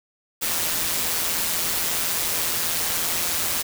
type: noise with amplitude modulation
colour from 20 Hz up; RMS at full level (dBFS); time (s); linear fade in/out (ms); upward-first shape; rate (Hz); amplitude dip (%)
white; -22; 0.41-3.63; 20; sine; 167; 50
effects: none